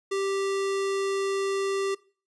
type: tone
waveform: square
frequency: 391.8 Hz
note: G4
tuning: 1 cent flat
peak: -26 dBFS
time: 0.11-1.95 s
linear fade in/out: 10 ms
effects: noise-tail reverb RT60 0.4 s tail -21 dB re dry + resampled to 22050 Hz